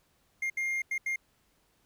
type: tone bursts at uneven times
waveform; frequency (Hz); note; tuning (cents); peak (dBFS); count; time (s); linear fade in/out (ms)
triangle; 2120; C7; +22; -27; 4; 0.42-0.5 / 0.57-0.82 / 0.91-0.98 / 1.06-1.16; 5
effects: pink hiss -70 dBFS RMS until 1.85 s